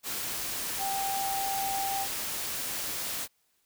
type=tone in noise; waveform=sine; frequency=784 Hz; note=G5; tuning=in tune; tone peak=-30 dBFS; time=0.78-2.07 s; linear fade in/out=50 ms; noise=white; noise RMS=-34 dBFS; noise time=0.03-3.28 s; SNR=+1 dB; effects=white hiss -72 dBFS RMS until 3.65 s